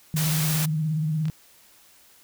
sine tone with vibrato, 155.56 Hz, D#3, in tune, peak -22 dBFS, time 0.14-1.3 s, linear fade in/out 0 ms, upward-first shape sine, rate 17 Hz, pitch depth 61 cents each way
white noise, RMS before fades -28 dBFS, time 0.16-0.66 s, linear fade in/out 10 ms
clicks, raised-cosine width 0.2 ms, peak -24 dBFS, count 2, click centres 1.255 / 1.283 s
effects white hiss -55 dBFS RMS until 2.23 s

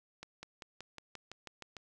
accelerating click train, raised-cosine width 0.2 ms, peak -28 dBFS, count 10, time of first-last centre 0.23-1.767 s, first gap 200 ms, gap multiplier 0.96, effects none

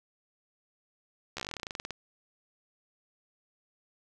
slowing click train, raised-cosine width 0.2 ms, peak -19 dBFS, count 19, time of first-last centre 1.37-1.907 s, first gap 13 ms, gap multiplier 1.09, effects none

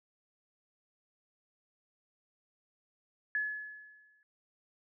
sine tone with exponential decay, 1706 Hz, G#6, 46 cents sharp, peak -28 dBFS, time 3.35-4.23 s, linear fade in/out 1 ms, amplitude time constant 190 ms, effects none

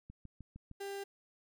click train, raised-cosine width 5 ms, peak -37 dBFS, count 5, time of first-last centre 0.1-0.713 s, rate 6.52 Hz
35% pulse tone, 397.1 Hz, G4, 22 cents sharp, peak -38 dBFS, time 0.8-1.04 s, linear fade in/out 10 ms
effects none

